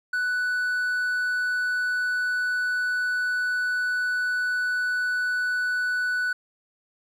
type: tone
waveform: triangle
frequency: 1486 Hz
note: F#6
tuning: 7 cents sharp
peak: -21 dBFS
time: 0.13-6.33 s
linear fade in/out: 5 ms
effects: none